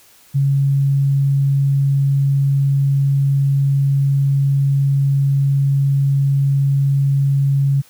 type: tone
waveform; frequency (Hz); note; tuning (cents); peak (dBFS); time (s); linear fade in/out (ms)
sine; 138.59; C#3; 0; -12; 0.34-7.82; 20
effects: white hiss -49 dBFS RMS until 7.89 s